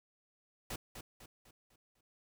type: noise with echo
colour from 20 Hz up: pink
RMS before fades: -41 dBFS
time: 0.7-0.76 s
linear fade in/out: 5 ms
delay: 250 ms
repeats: 5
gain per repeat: -7 dB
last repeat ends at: 2.01 s
effects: none